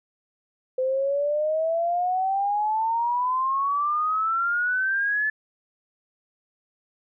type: exponential sweep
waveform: sine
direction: up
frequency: 511 to 1742 Hz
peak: -21 dBFS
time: 0.78-5.3 s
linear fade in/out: 5 ms
effects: none